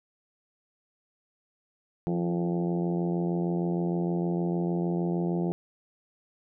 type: harmonic tone with a mistuned harmonic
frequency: 86.5 Hz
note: F2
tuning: 16 cents flat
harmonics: 2 / 3 / 4 / 5 / 6 / 7 / 8 / 9 / 10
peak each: -27 / -40 / -31 / -38 / -42 / -46 / -41 / -44 / -50 dBFS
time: 2.07-5.52 s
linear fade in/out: 0 ms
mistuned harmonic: 3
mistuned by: +43 cents
effects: none